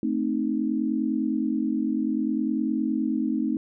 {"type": "chord", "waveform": "sine", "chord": "A diminished", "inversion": "none", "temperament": "equal with one note detuned", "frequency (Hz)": [221, 261.6, 311.1], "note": ["A3", "C4", "Eb4"], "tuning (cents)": [8, 0, 0], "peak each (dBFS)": -27, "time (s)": [0.03, 3.57], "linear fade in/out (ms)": 2, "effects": []}